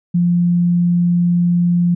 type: tone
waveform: sine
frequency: 174.4 Hz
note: F3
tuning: 2 cents flat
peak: -11 dBFS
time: 0.14-1.95 s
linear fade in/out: 10 ms
effects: none